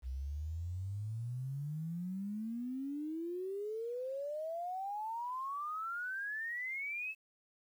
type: exponential sweep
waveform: sine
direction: up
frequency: 61.8 to 2637 Hz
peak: -37 dBFS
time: 0.02-7.15 s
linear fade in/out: 50 ms
effects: 11-bit